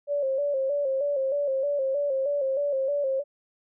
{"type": "tone with vibrato", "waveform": "sine", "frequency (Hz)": 554.4, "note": "C#5", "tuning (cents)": 0, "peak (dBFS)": -23, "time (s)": [0.07, 3.24], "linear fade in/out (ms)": 50, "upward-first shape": "square", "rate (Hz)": 3.2, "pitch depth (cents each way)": 65, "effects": []}